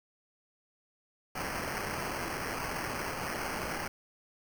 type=noise with sample-and-hold; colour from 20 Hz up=violet; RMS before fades=-36 dBFS; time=1.35-3.88 s; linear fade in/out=5 ms; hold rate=3675 Hz; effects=none